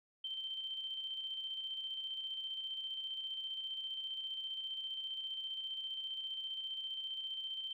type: tone with tremolo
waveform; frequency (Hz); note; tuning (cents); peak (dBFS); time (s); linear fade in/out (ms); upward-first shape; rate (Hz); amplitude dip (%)
sine; 3116; G7; -11; -38; 0.24-7.73; 5; square; 15; 35
effects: none